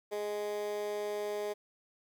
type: tone with high-pass filter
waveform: 15% pulse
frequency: 207.7 Hz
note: G#3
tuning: in tune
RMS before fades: -36 dBFS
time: 0.11-1.54 s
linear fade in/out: 20 ms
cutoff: 470 Hz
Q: 4.8
effects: 11-bit